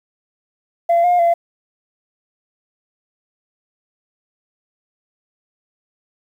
sine tone with pitch steps, 683 / 710 / 683 Hz, F5 / F5 / F5, -39 / +28 / -39 cents, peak -9 dBFS, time 0.89-1.34 s, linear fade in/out 10 ms, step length 150 ms, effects tanh soft clip ceiling -9 dBFS + 8-bit

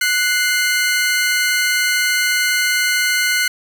sawtooth tone pair together, 1480 / 2097 Hz, F#6 / C7, 0 / +3 cents, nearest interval tritone, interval 603 cents, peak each -14 dBFS, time 0.01-3.48 s, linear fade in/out 5 ms, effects none

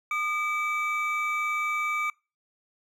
triangle tone pair together, 1219.4 / 2302 Hz, D#6 / D7, -35 / -35 cents, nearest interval major seventh, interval 1100 cents, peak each -27 dBFS, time 0.11-2.1 s, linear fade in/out 2 ms, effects noise-tail reverb RT60 0.3 s tail -25 dB re dry

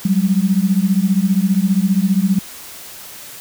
sine beating tone pair, 185 / 200 Hz, F#3 / G3, 0 / +35 cents, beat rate 15 Hz, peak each -15 dBFS, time 0.05-2.39 s, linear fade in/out 5 ms, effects white hiss -35 dBFS RMS until 3.4 s

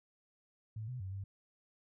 sine tone with pitch steps, 109 / 126 / 94.8 / 97.9 Hz, A2 / B2 / F#2 / G2, -16 / +35 / +43 / -2 cents, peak -39 dBFS, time 0.76-1.24 s, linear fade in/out 5 ms, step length 120 ms, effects none

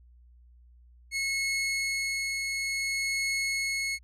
sawtooth tone with tremolo, 2182 Hz, C#7, 28 cents flat, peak -23 dBFS, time 1.11-3.99 s, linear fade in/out 50 ms, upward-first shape triangle, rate 0.57 Hz, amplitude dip 30%, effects added 60 Hz sine -53 dBFS peak until 4.03 s + low-pass 10000 Hz 12 dB/octave

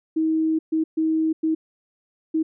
sine tone bursts at uneven times, 318.2 Hz, D#4, 39 cents sharp, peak -18 dBFS, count 5, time 0.16-0.59 / 0.72-0.84 / 0.97-1.33 / 1.43-1.55 / 2.34-2.43 s, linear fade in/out 10 ms, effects none

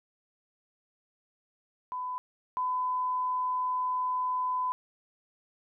sine tone pair in turn, 1003 / 1007.1 Hz, B5 / B5, +26 / +34 cents, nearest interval unison, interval 8 cents, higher second, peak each -32 / -27 dBFS, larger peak second, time 1.92-2.18 / 2.57-4.72 s, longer second, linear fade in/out 0 ms, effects none

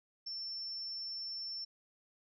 sine tone, 5390 Hz, E8, 38 cents sharp, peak -39 dBFS, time 0.26-1.65 s, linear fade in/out 10 ms, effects none

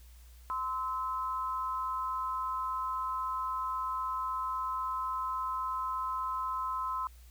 sine tone pair together, 1032 / 1295.7 Hz, C6 / E6, -24 / -30 cents, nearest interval major third, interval 394 cents, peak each -33 / -36 dBFS, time 0.5-7.07 s, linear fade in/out 0 ms, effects added 60 Hz sine -51 dBFS peak until 7.3 s + white hiss -63 dBFS RMS until 7.3 s

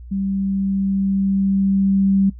sine tone with level ramp, 194.9 Hz, G3, 10 cents flat, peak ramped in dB -19 to -12 dBFS, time 0.11-2.3 s, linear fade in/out 10 ms, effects noise-tail reverb RT60 0.1 s tail -19 dB re dry + added 60 Hz sine -34 dBFS peak until 2.39 s

